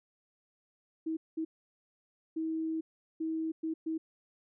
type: tone bursts at uneven times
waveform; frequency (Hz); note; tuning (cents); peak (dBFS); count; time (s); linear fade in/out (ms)
sine; 320.9; E4; -46; -31; 6; 1.06-1.17 / 1.37-1.45 / 2.36-2.81 / 3.2-3.52 / 3.63-3.74 / 3.86-3.98; 10
effects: none